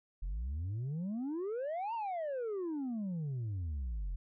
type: exponential two-way sweep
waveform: sine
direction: up then down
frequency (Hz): 41.2 to 947 to 41.2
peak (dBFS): -32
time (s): 0.22-4.16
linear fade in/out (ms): 10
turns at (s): 1.94
effects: tanh soft clip ceiling -34 dBFS